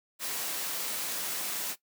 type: noise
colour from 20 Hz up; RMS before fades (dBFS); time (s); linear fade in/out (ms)
white; -34; 0.19-1.76; 50
effects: noise-tail reverb RT60 0.1 s tail -17 dB re dry + high-pass 200 Hz 12 dB/octave